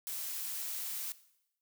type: noise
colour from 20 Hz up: blue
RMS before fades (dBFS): -39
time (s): 0.07-1.12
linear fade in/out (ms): 0
effects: noise-tail reverb RT60 0.8 s tail -17 dB re dry